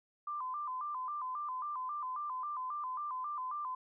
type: tone with vibrato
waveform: sine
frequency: 1100 Hz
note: C#6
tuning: 14 cents flat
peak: -36 dBFS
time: 0.27-3.75 s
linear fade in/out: 5 ms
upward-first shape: square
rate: 3.7 Hz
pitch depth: 130 cents each way
effects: none